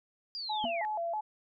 sine linear sweep, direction down, 4900 to 1798 Hz, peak -36 dBFS, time 0.35-0.85 s, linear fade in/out 0 ms
sine tone with vibrato, 761 Hz, F#5, 48 cents sharp, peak -31 dBFS, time 0.49-1.21 s, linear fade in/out 10 ms, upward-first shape square, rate 3.1 Hz, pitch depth 200 cents each way
triangle tone with exponential decay, 240 Hz, B3, 49 cents flat, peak -30 dBFS, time 0.64-0.77 s, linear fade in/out 0 ms, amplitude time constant 28 ms
effects none

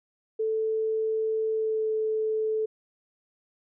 sine tone with pitch glide, 440 to 436.2 Hz, A4 to A4, 0 to -15 cents, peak -24 dBFS, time 0.39-2.66 s, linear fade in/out 10 ms, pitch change -15 cents, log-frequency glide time 1.52-1.91 s, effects none

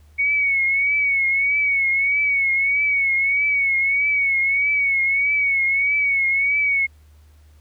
sine tone with vibrato, 2225 Hz, C#7, 6 cents sharp, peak -16 dBFS, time 0.18-6.87 s, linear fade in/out 20 ms, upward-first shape triangle, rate 1.6 Hz, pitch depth 69 cents each way, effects added 75 Hz sine -47 dBFS peak until 7.6 s + pink hiss -61 dBFS RMS until 7.6 s

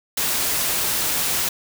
white noise, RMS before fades -22 dBFS, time 0.17-1.49 s, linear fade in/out 5 ms, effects none

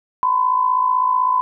sine tone with amplitude modulation, 1011 Hz, B5, 40 cents sharp, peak -11 dBFS, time 0.23-1.41 s, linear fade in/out 0 ms, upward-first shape sine, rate 55.9 Hz, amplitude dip 65%, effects none

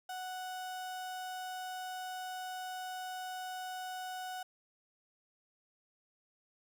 35% pulse tone, 740 Hz, F#5, in tune, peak -38 dBFS, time 0.09-4.43 s, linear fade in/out 5 ms, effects none

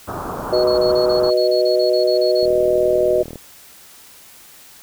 white low-pass noise, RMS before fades -27 dBFS, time 0.07-1.31 s, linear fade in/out 20 ms, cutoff 1300 Hz, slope 48 dB/octave
sine chord, B major, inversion second, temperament just, 370.4 / 493.9 / 617.4 Hz, F#4 / B4 / D#5, +2 / 0 / -14 cents, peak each -18 / -19 / -16 dBFS, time 0.52-3.23 s, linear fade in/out 10 ms
sine tone bursts, 4342 Hz, C#8, 37 cents flat, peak -25 dBFS, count 14, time 0.53-2.46 s, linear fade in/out 10 ms, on 110 ms, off 30 ms
click train, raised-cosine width 2 ms, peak -19 dBFS, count 38, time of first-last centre 2.43-3.357 s, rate 39.9 Hz
effects white hiss -44 dBFS RMS until 4.82 s

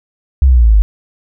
sine exponential sweep, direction down, 69.3 to 49 Hz, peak -4 dBFS, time 0.42-0.82 s, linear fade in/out 0 ms, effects none

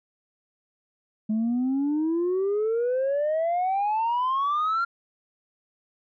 sine exponential sweep, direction up, 212.2 to 1396.9 Hz, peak -20 dBFS, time 1.29-4.85 s, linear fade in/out 10 ms, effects tanh soft clip ceiling -20 dBFS

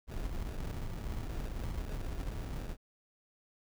brown noise with sample-and-hold, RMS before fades -38 dBFS, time 0.07-2.77 s, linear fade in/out 50 ms, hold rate 1050 Hz, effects none

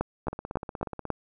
two click trains, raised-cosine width 1 ms, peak -12 / -21 dBFS, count 5 / 14, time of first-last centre 0.01-1.103 / 0.27-1.053 s, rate 3.66 / 16.6 Hz, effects none

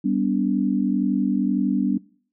sine chord, G major, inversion none, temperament equal with one note detuned, 196 / 246.9 / 288.8 Hz, G3 / B3 / D4, 0 / 0 / -29 cents, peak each -23 dBFS, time 0.04-1.98 s, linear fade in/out 10 ms, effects noise-tail reverb RT60 0.5 s tail -22 dB re dry

